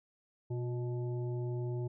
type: harmonic tone with a mistuned harmonic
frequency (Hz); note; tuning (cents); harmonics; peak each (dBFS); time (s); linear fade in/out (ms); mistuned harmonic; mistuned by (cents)
123.47; B2; 0; 1 / 3 / 5 / 7; -34 / -40 / -51 / -54; 0.5-1.88; 10; 3; -45
effects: none

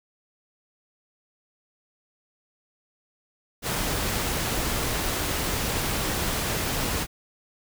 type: noise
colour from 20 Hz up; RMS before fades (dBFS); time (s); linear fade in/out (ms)
pink; -27; 3.62-7.07; 50
effects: none

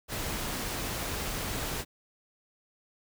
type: noise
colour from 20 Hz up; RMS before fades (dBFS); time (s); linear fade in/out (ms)
pink; -34; 0.08-1.85; 50
effects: none

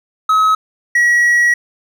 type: tone pair in turn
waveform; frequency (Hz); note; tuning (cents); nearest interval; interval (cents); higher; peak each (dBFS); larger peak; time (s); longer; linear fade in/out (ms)
triangle; 1280 / 1917.8; D#6 / A#6; +49 / +49; perfect fifth; 700; second; -7; neither; 0.29-0.55 / 0.95-1.54; second; 5
effects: none

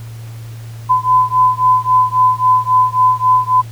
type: beating tone pair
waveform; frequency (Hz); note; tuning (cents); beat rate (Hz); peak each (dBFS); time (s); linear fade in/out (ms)
sine; 1010 / 1013.7; B5 / B5; +39 / +45; 3.7; -12; 0.89-3.62; 20
effects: added 114 Hz sine -27 dBFS peak until 3.71 s + pink hiss -42 dBFS RMS until 3.71 s

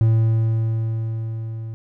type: tone with level ramp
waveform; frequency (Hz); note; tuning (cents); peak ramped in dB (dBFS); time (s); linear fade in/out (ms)
triangle; 112.5; A2; +39; -10 to -26; 0.01-1.74; 0
effects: none

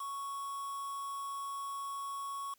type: tone with quantisation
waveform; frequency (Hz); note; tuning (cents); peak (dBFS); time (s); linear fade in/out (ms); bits
triangle; 1109; C#6; 0; -36; 0-2.54; 5; 8
effects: white hiss -70 dBFS RMS until 2.58 s

